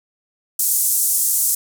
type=band-pass noise; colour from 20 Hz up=white; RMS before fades=-18 dBFS; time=0.59-1.55 s; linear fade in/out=5 ms; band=7100 to 14000 Hz; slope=24 dB/octave; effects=none